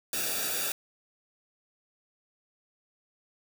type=noise with comb filter; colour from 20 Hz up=white; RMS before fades=-31 dBFS; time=0.13-0.72 s; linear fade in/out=2 ms; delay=0.96 ms; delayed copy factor=-0.8; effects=none

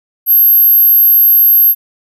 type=tone; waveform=sine; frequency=12544 Hz; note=G9; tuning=in tune; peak=-4 dBFS; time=0.26-1.75 s; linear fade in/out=50 ms; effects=none

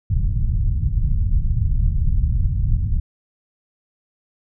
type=low-pass noise; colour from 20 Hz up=pink; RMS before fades=-18 dBFS; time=0.1-3 s; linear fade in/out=5 ms; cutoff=120 Hz; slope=24 dB/octave; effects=none

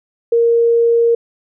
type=tone; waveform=sine; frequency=466.2 Hz; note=A#4; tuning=in tune; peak=-9 dBFS; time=0.32-1.15 s; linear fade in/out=5 ms; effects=none

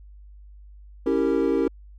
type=chord; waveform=triangle; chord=C# diminished seventh; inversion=none; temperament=equal with one note detuned; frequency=277.2 / 329.6 / 392 / 461.3 Hz; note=C#4 / E4 / G4 / Bb4; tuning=0 / 0 / 0 / -18 cents; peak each=-23 dBFS; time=1.06-1.68 s; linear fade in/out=5 ms; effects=added 50 Hz sine -43 dBFS peak until 1.98 s

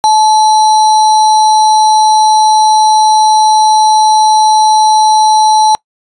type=tone with sample-and-hold; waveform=sine; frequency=864 Hz; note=A5; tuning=32 cents flat; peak=-4 dBFS; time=0.04-5.75 s; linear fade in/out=0 ms; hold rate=4900 Hz; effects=noise-tail reverb RT60 0.1 s tail -25 dB re dry + resampled to 22050 Hz

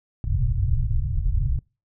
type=low-pass noise; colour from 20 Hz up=pink; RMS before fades=-22 dBFS; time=0.24-1.59 s; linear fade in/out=2 ms; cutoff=140 Hz; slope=96 dB/octave; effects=noise-tail reverb RT60 0.3 s tail -25 dB re dry

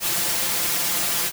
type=noise with comb filter; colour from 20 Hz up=white; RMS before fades=-23 dBFS; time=0-1.32 s; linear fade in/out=50 ms; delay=5.8 ms; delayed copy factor=+1; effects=none

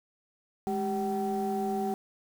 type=tone cluster; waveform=sine; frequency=208.4 / 392.3 / 763 Hz; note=G#3 / G4 / G5; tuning=+6 / +1 / -47 cents; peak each=-31 dBFS; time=0.67-1.94 s; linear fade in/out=0 ms; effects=tanh soft clip ceiling -22 dBFS + 8-bit

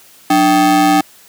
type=ring-modulated tone; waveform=square; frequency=240 Hz; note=B3; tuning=49 cents flat; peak=-6 dBFS; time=0.3-1.01 s; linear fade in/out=5 ms; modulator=537 Hz; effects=white hiss -44 dBFS RMS until 1.28 s + high-pass 100 Hz 12 dB/octave

